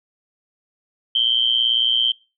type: tone with amplitude modulation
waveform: sine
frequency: 3127 Hz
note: G7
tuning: 5 cents flat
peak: -11 dBFS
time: 1.15-2.12 s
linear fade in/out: 5 ms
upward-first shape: sine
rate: 118 Hz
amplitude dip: 85%
effects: noise-tail reverb RT60 0.3 s tail -24 dB re dry